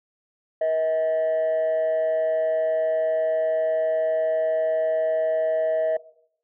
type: tone pair together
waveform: sine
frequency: 477.9 / 638 Hz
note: A#4 / D#5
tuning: +43 / +43 cents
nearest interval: perfect fourth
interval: 500 cents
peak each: -28 / -18 dBFS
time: 0.61-5.97 s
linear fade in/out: 5 ms
effects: noise-tail reverb RT60 0.7 s tail -20 dB re dry + tanh soft clip ceiling -18 dBFS